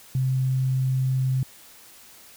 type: tone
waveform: sine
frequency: 130.81 Hz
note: C3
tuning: in tune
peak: -20 dBFS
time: 0.15-1.43 s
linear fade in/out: 2 ms
effects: white hiss -49 dBFS RMS until 2.36 s